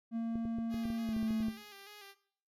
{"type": "tone with pitch glide", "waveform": "triangle", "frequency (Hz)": [228.8, 220.9], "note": ["A#3", "A3"], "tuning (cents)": [-32, 7], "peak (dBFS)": -30, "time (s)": [0.11, 1.52], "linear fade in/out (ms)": 50, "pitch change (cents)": -61, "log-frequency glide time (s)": [1.02, 1.13]}
{"type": "clicks", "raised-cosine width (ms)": 3, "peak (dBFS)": -30, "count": 12, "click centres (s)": [0.356, 0.454, 0.586, 0.743, 0.855, 0.903, 1.09, 1.165, 1.229, 1.307, 1.405, 1.484]}
{"type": "tone with vibrato", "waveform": "5% pulse", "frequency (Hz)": 405.9, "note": "G#4", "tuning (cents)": -40, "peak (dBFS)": -39, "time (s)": [0.69, 2.15], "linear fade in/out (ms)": 50, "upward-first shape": "square", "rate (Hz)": 3.4, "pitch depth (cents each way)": 44}
{"effects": ["noise-tail reverb RT60 0.6 s tail -18 dB re dry", "MP3 96 kbps"]}